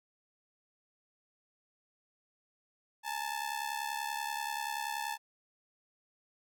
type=ring-modulated tone; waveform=sawtooth; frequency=875 Hz; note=A5; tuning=10 cents flat; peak=-28 dBFS; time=3.03-5.18 s; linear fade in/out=50 ms; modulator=35.2 Hz; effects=none